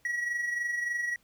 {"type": "tone with amplitude modulation", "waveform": "triangle", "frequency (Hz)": 1920, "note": "B6", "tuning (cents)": -49, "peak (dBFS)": -25, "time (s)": [0.05, 1.16], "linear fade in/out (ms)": 2, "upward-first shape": "sine", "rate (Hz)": 23.4, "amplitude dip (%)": 50, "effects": ["pink hiss -67 dBFS RMS until 1.23 s"]}